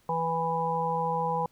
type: harmonic tone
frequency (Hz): 164.81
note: E3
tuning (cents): 0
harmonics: 1 / 3 / 5 / 6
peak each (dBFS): -34 / -32 / -30 / -30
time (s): 0.09-1.46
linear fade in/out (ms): 2
effects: pink hiss -65 dBFS RMS until 1.51 s